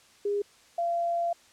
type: tone pair in turn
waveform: sine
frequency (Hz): 407.4 / 685.2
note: G#4 / F5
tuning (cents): -33 / -33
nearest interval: major sixth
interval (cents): 900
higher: second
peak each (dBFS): -25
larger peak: neither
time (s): 0.25-0.42 / 0.78-1.33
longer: second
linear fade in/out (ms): 5
effects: white hiss -58 dBFS RMS until 1.52 s + low-pass 8000 Hz 12 dB/octave